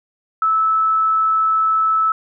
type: tone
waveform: sine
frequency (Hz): 1307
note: E6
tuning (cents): -15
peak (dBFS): -13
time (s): 0.42-2.12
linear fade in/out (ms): 2
effects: none